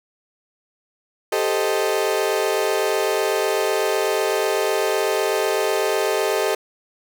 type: chord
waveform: 35% pulse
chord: A half-diminished seventh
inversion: third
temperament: equal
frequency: 392 / 440 / 523.3 / 622.3 Hz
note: G4 / A4 / C5 / Eb5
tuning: 0 / 0 / 0 / 0 cents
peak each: -22 / -21 / -26 / -23 dBFS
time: 1.32-6.55 s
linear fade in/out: 5 ms
effects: none